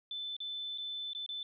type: tone with dropouts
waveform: sine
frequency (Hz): 3520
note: A7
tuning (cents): 0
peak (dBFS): -37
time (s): 0.11-1.43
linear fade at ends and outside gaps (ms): 2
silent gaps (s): 0.366-0.403 / 0.777-0.782 / 1.133-1.149 / 1.263-1.29
effects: none